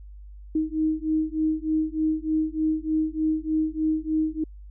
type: beating tone pair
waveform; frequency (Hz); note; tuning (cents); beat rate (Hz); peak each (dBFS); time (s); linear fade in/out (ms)
sine; 311.6 / 314.9; D#4 / D#4; +3 / +21; 3.3; -25; 0.55-4.44; 5
effects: added 50 Hz sine -40 dBFS peak until 4.7 s